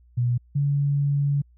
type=tone pair in turn; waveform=sine; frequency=121.7 / 142.26 Hz; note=B2 / C#3; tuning=-25 / +45 cents; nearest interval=minor third; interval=270 cents; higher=second; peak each=-19 dBFS; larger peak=neither; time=0.17-0.38 / 0.55-1.42 s; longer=second; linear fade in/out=10 ms; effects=added 60 Hz sine -52 dBFS peak until 1.57 s